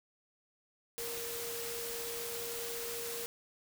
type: tone in noise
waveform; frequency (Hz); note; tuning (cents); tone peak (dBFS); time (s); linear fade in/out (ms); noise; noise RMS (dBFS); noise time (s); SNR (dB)
sine; 468.1; A#4; +7; -42; 0.98-3.26; 0; white; -41; 0.98-3.26; -4
effects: none